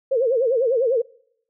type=tone with vibrato; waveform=sine; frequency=493.9 Hz; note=B4; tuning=in tune; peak=-16 dBFS; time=0.11-1.02 s; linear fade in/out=10 ms; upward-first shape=sine; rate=10 Hz; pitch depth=180 cents each way; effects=noise-tail reverb RT60 0.7 s tail -24 dB re dry